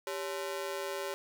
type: ring-modulated tone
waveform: sawtooth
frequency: 477.8 Hz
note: A#4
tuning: 43 cents sharp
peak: -28 dBFS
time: 0.07-1.14 s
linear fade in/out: 0 ms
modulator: 83 Hz
effects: none